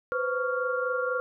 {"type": "tone cluster", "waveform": "sine", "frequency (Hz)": [500, 524, 1123, 1393], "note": ["B4", "C5", "C#6", "F6"], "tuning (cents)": [21, 2, 22, -5], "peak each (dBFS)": [-29, -34, -35, -30], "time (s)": [0.12, 1.2], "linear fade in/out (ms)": 0, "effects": []}